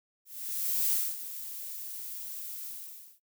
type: noise with ADSR envelope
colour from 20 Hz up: violet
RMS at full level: -27 dBFS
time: 0.25-3.2 s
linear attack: 670 ms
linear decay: 240 ms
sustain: -13 dB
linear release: 550 ms
effects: noise-tail reverb RT60 0.1 s tail -23 dB re dry